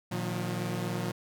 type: chord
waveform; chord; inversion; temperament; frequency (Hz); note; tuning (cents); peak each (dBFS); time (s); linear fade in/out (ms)
sawtooth; Bb suspended fourth; none; equal with one note detuned; 116.54 / 155.56 / 179.21; Bb2 / Eb3 / F3; 0 / 0 / +45; -31 / -34 / -30; 0.11-1.12; 10
effects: none